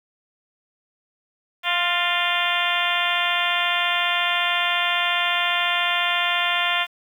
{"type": "harmonic tone with a mistuned harmonic", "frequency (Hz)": 349.2, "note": "F4", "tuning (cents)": 0, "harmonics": [2, 3, 4, 5, 6, 7, 8, 9, 10], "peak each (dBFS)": [-28, -28, -28, -28, -28, -28, -28, -28, -28], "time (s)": [1.63, 6.87], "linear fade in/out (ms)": 50, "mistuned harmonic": 5, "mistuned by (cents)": 29, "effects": ["8-bit"]}